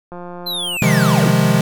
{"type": "click train", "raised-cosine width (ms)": 1, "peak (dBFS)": -19, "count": 115, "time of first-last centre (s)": [0.12, 0.768], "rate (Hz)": 176}
{"type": "linear sweep", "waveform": "square", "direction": "down", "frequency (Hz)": [4152, 110], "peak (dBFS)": -21, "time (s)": [0.46, 1.31], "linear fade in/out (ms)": 10}
{"type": "chord", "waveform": "square", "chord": "F minor seventh", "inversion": "second", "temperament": "equal", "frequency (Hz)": [130.81, 155.56, 174.61, 207.7], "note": ["C3", "Eb3", "F3", "Ab3"], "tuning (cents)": [0, 0, 0, 0], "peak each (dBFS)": -18, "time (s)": [0.82, 1.61], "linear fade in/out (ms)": 2}
{"effects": []}